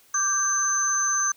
sine tone cluster, 1176 / 1571 / 6170 Hz, D6 / G6 / G8, +2 / +3 / -28 cents, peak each -28 / -29 / -22 dBFS, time 0.14-1.32 s, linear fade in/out 5 ms, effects white hiss -57 dBFS RMS until 1.36 s + high-pass 60 Hz 12 dB/octave

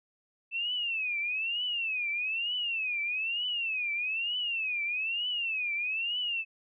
sine tone with vibrato, 2637 Hz, E7, in tune, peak -29 dBFS, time 0.51-6.45 s, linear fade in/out 50 ms, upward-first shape triangle, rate 1.1 Hz, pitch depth 230 cents each way, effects none

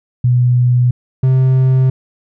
sine / triangle tone pair in turn, 123.47 / 130.53 Hz, B2 / C3, 0 / -4 cents, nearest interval minor second, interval 96 cents, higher second, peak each -8 / -6 dBFS, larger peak second, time 0.24-0.91 / 1.23-1.9 s, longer neither, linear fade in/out 5 ms, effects none

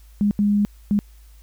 sine tone bursts at uneven times, 205.3 Hz, G#3, 20 cents flat, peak -15 dBFS, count 3, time 0.21-0.31 / 0.39-0.65 / 0.91-0.99 s, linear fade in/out 0 ms, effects added 53 Hz sine -44 dBFS peak until 1.42 s + white hiss -58 dBFS RMS until 1.42 s

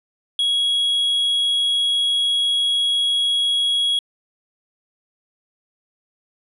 triangle tone, 3322 Hz, G#7, in tune, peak -15 dBFS, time 0.39-3.99 s, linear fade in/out 2 ms, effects resampled to 24000 Hz

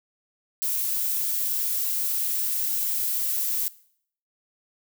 violet noise, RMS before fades -26 dBFS, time 0.62-3.68 s, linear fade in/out 0 ms, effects noise-tail reverb RT60 0.6 s tail -19 dB re dry

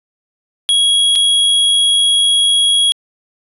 square tone with dropouts, 3316 Hz, G#7, 3 cents flat, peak -10 dBFS, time 0.69-2.92 s, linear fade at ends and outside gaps 0 ms, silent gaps 1.154-1.158 s, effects resampled to 32000 Hz

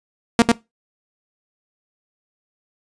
sawtooth tone with echo, 233.1 Hz, A#3, in tune, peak -5 dBFS, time 0.39-0.42 s, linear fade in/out 0 ms, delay 97 ms, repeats 1, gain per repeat -2 dB, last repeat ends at 0.517 s, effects noise-tail reverb RT60 0.2 s tail -19 dB re dry + resampled to 22050 Hz

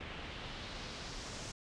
pink noise with low-pass filter sweep, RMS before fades -45 dBFS, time 0-1.52 s, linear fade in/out 10 ms, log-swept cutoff 2700 to 6800 Hz, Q 1.8, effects resampled to 22050 Hz

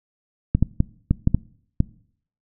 clicks, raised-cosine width 5 ms, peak -4 dBFS, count 7, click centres 0.55 / 0.626 / 0.804 / 1.11 / 1.274 / 1.346 / 1.804 s, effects noise-tail reverb RT60 0.6 s tail -22 dB re dry

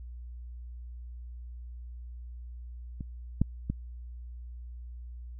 clicks, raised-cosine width 5 ms, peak -25 / -11 / -17 dBFS, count 3, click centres 3.008 / 3.416 / 3.7 s, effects added 60 Hz sine -40 dBFS peak until 5.39 s

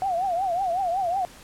sine tone with vibrato, 730 Hz, F#5, 24 cents flat, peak -22 dBFS, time 0.02-1.25 s, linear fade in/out 0 ms, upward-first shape triangle, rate 5.4 Hz, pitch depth 170 cents each way, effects pink hiss -47 dBFS RMS until 1.43 s + low-pass 12000 Hz 12 dB/octave

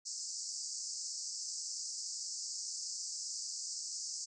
pink band-pass noise, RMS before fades -42 dBFS, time 0.05-4.26 s, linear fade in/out 20 ms, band 4700 to 8000 Hz, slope 96 dB/octave, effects none

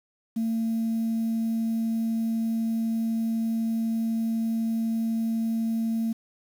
sine tone, 226 Hz, A3, 47 cents sharp, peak -22 dBFS, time 0.36-6.13 s, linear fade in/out 10 ms, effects tanh soft clip ceiling -21 dBFS + 8-bit

